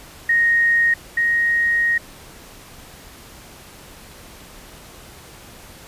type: tone pair in turn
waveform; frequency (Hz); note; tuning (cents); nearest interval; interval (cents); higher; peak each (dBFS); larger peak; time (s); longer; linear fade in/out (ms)
sine; 1864.7 / 1872.7; A#6 / A#6; 0 / +7; unison; 7; second; -13 / -15; first; 0.29-0.94 / 1.17-1.98; second; 5
effects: pink hiss -42 dBFS RMS until 5.87 s + resampled to 32000 Hz